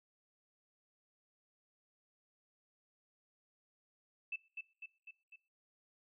sine tone with echo, 2637 Hz, E7, in tune, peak -37 dBFS, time 4.32-4.36 s, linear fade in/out 5 ms, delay 250 ms, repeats 4, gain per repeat -4 dB, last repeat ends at 5.36 s, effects noise-tail reverb RT60 0.6 s tail -22 dB re dry

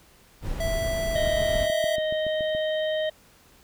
brown noise, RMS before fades -30 dBFS, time 0.41-1.69 s, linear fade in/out 50 ms
square tone, 659.3 Hz, E5, in tune, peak -27 dBFS, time 0.6-1.96 s, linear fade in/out 5 ms
click train, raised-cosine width 3 ms, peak -25 dBFS, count 13, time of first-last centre 0.85-2.55 s, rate 7.06 Hz
harmonic tone, 622.3 Hz, D#5, in tune, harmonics 1 / 3 / 5 / 6, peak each -24 / -35 / -35 / -41 dBFS, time 1.15-3.1 s, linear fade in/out 10 ms
effects pink hiss -56 dBFS RMS until 3.63 s

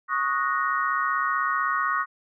sine chord, D# minor seventh, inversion third, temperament equal with one note detuned, 1108.7 / 1244.5 / 1465.5 / 1864.7 Hz, C#6 / D#6 / F#6 / A#6, 0 / 0 / -17 / 0 cents, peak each -26 / -27 / -29 / -30 dBFS, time 0.08-2.06 s, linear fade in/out 50 ms, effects none

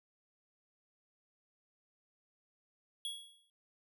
square tone with exponential decay, 3338 Hz, G#7, 8 cents sharp, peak -36 dBFS, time 3.05-3.5 s, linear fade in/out 1 ms, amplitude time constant 96 ms, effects none

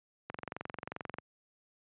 click train, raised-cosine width 0.5 ms, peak -23 dBFS, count 21, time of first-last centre 0.3-1.185 s, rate 22.6 Hz, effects high-pass 100 Hz 12 dB/octave + resampled to 8000 Hz

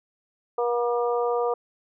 harmonic tone, 239.6 Hz, A#3, 48 cents sharp, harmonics 2 / 3 / 4 / 5, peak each -23 / -29 / -32 / -32 dBFS, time 0.58-1.54 s, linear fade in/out 5 ms, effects none

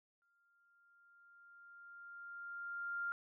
sine tone with exponential growth, 1396.9 Hz, F6, in tune, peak -36 dBFS, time 0.22-3.12 s, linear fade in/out 0 ms, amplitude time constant 630 ms, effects none

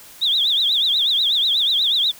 sine tone with vibrato, 3568 Hz, A7, 23 cents sharp, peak -15 dBFS, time 0.21-2.12 s, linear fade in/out 20 ms, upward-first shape triangle, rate 8.2 Hz, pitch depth 210 cents each way, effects white hiss -43 dBFS RMS until 2.19 s

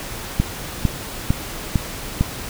click train, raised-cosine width 5 ms, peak -3 dBFS, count 5, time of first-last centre 0.4-2.21 s, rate 2.21 Hz, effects pink hiss -31 dBFS RMS until 2.49 s

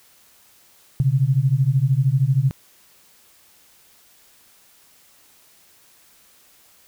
sine beating tone pair, 127.5 / 140.5 Hz, C3 / C#3, -44 / +24 cents, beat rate 13 Hz, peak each -18 / -18 dBFS, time 1-2.51 s, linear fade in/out 0 ms, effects white hiss -54 dBFS RMS until 6.87 s

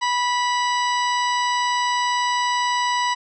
harmonic tone, 981 Hz, B5, 12 cents flat, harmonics 1 / 2 / 3 / 4 / 5 / 6 / 8, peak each -20 / -26 / -30 / -32 / -34 / -36 / -38 dBFS, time 0.01-3.15 s, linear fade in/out 20 ms, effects none

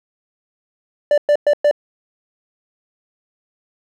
triangle tone bursts, 587.3 Hz, D5, in tune, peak -8 dBFS, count 4, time 1.11-1.712 s, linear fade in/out 2 ms, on 68 ms, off 110 ms, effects none

